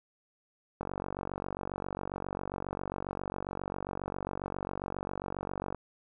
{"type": "click train", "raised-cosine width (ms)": 1, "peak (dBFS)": -21, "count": 235, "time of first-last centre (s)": [0.81, 5.747], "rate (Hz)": 47.4, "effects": []}